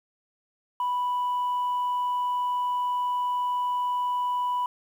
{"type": "tone", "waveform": "sine", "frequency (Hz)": 987, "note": "B5", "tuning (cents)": -1, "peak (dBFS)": -22, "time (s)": [0.8, 4.66], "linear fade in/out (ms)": 2, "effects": ["tanh soft clip ceiling -22 dBFS", "9-bit"]}